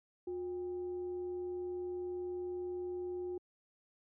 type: tone with frequency modulation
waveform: sine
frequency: 360 Hz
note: F#4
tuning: 47 cents flat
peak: -37 dBFS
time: 0.27-3.38 s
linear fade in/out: 5 ms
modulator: 439 Hz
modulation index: 0.22
effects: high-pass 80 Hz 12 dB/octave